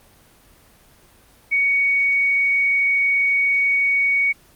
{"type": "tone with frequency modulation", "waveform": "sine", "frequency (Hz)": 2237, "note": "C#7", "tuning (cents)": 15, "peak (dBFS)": -15, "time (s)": [1.51, 4.33], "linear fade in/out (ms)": 20, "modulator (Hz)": 25.5, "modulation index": 0.26, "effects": ["pink hiss -52 dBFS RMS until 4.55 s", "Opus 24 kbps"]}